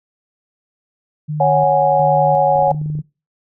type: tone with tremolo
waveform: sine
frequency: 151.3 Hz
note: D#3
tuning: 48 cents flat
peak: -19 dBFS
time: 1.28-3.02 s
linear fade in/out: 20 ms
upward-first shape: square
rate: 1.4 Hz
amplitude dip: 50%
type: chord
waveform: sine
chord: C# suspended fourth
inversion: none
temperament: equal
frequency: 554.4 / 740 / 830.6 Hz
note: C#5 / F#5 / G#5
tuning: 0 / 0 / 0 cents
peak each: -15 dBFS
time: 1.4-2.72 s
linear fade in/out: 5 ms
type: clicks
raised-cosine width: 3 ms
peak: -23 dBFS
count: 11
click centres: 2.558 / 2.591 / 2.625 / 2.679 / 2.714 / 2.746 / 2.815 / 2.86 / 2.901 / 2.953 / 2.989 s
effects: noise-tail reverb RT60 0.3 s tail -23 dB re dry